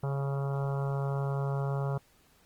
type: harmonic tone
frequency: 138.59 Hz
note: C#3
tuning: in tune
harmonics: 1 / 3 / 4 / 5 / 6 / 7 / 8 / 9 / 10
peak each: -29 / -39 / -41 / -43 / -45 / -46 / -47 / -48 / -49 dBFS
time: 0.03-1.98 s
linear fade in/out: 5 ms
effects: pink hiss -64 dBFS RMS until 2.45 s + Opus 24 kbps